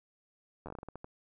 slowing click train, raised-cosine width 1 ms, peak -29 dBFS, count 11, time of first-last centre 0.66-1.044 s, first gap 11 ms, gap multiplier 1.26, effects none

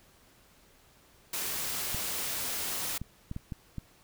white noise, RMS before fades -34 dBFS, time 1.33-2.98 s, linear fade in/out 5 ms
clicks, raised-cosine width 5 ms, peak -24 dBFS, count 6, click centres 1.946 / 3.016 / 3.314 / 3.364 / 3.522 / 3.783 s
effects pink hiss -61 dBFS RMS until 4.03 s

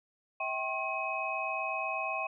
sine tone cluster, 647 / 775 / 1075 / 2534 Hz, E5 / G5 / C6 / D#7, -32 / -20 / +47 / +31 cents, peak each -38 / -38 / -37 / -35 dBFS, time 0.4-2.27 s, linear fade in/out 5 ms, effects none

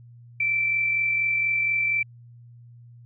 sine tone with amplitude modulation, 2336 Hz, D7, 10 cents flat, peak -19 dBFS, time 0.4-2.03 s, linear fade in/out 5 ms, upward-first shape sine, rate 44.2 Hz, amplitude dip 35%, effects added 119 Hz sine -45 dBFS peak until 3.05 s

